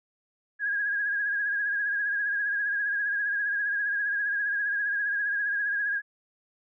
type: tone with vibrato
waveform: sine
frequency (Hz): 1645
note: G#6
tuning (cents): -17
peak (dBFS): -25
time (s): 0.59-6.02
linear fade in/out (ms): 50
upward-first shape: sine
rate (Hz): 15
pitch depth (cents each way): 48
effects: none